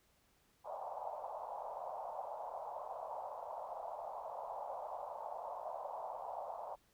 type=band-pass noise; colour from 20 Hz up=pink; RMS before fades=-45 dBFS; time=0.64-6.76 s; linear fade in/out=20 ms; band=590 to 980 Hz; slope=48 dB/octave; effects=pink hiss -73 dBFS RMS until 6.93 s